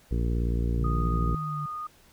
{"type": "harmonic tone", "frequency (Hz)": 58.27, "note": "A#1", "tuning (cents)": 0, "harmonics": [1, 2, 3, 4, 5, 6, 7, 8], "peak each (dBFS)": [-25, -31, -35, -37, -39, -41, -42, -43], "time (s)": [0.11, 1.35], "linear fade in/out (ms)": 5}
{"type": "exponential two-way sweep", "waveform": "sine", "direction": "up then down", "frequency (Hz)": [138.9, 164.81, 146.6], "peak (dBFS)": -31, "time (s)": [0.78, 1.66], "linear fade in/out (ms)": 5, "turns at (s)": 1.09}
{"type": "tone with pitch glide", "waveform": "sine", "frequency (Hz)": [1240, 1230], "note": ["D#6", "D#6"], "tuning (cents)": [-6, -20], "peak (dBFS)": -32, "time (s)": [0.84, 1.87], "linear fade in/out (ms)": 5, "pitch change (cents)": -14, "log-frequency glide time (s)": [1.5, 1.63]}
{"effects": ["pink hiss -58 dBFS RMS until 2.12 s"]}